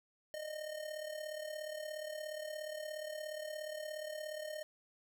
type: tone with amplitude modulation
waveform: square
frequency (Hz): 613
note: D#5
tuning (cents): -26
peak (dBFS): -39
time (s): 0.34-4.63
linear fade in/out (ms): 0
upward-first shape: sine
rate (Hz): 37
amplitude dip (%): 65
effects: none